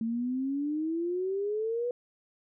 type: exponential sweep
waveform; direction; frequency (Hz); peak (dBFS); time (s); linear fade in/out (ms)
sine; up; 222.9 to 493.9; -28; 0.01-1.91; 2
effects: none